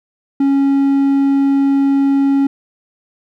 triangle tone, 276.1 Hz, C#4, 7 cents flat, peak -8 dBFS, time 0.4-2.47 s, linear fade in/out 5 ms, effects none

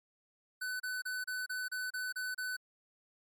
square tone bursts, 1504 Hz, F#6, 28 cents sharp, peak -36 dBFS, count 9, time 0.61-2.568 s, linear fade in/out 10 ms, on 190 ms, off 31 ms, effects MP3 64 kbps

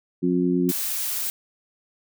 harmonic tone, 89.3 Hz, F2, 39 cents sharp, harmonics 2 / 3 / 4, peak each -23 / -22 / -24 dBFS, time 0.22-0.72 s, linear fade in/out 20 ms
blue noise, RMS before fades -27 dBFS, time 0.69-1.3 s, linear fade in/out 0 ms
effects none

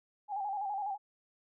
sine tone with vibrato, 806 Hz, G5, 48 cents sharp, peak -33 dBFS, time 0.28-0.98 s, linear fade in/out 50 ms, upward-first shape square, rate 12 Hz, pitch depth 61 cents each way, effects none

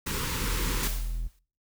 pink band-stop noise, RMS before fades -31 dBFS, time 0.06-0.88 s, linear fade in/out 10 ms, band 530 to 860 Hz, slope 96 dB/octave
triangle tone, 41.2 Hz, E1, in tune, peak -26 dBFS, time 0.41-1.28 s, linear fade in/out 10 ms
white noise with exponential decay, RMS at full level -31 dBFS, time 0.83-1.39 s, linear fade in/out 1 ms, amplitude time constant 120 ms
effects noise-tail reverb RT60 0.4 s tail -21 dB re dry

